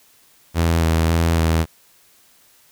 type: tone with vibrato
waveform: sawtooth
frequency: 82.2 Hz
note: E2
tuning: 4 cents flat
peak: -11 dBFS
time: 0.54-1.66 s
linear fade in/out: 50 ms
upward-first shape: square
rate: 1.8 Hz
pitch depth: 20 cents each way
effects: white hiss -54 dBFS RMS until 2.71 s